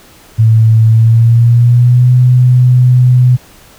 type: tone with pitch glide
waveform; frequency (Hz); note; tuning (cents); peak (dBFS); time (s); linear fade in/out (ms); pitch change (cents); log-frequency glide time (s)
sine; 111.7 to 125.38; A2 to B2; +27 to +27; -3; 0.38-3.37; 20; +200; 0.9-2.12
effects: pink hiss -40 dBFS RMS until 3.78 s